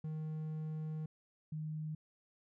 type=tone pair in turn; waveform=triangle / sine; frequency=156 / 154.92 Hz; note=D#3 / D#3; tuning=+5 / -7 cents; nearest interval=unison; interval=12 cents; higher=first; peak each=-36 / -38 dBFS; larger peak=first; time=0.04-1.06 / 1.52-1.95 s; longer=first; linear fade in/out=5 ms; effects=none